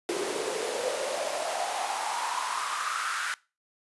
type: noise with high-pass filter sweep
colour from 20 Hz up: pink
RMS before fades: -31 dBFS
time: 0.09-3.34 s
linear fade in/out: 0 ms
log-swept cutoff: 360 to 1500 Hz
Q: 5.9
effects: noise-tail reverb RT60 0.3 s tail -22 dB re dry + resampled to 24000 Hz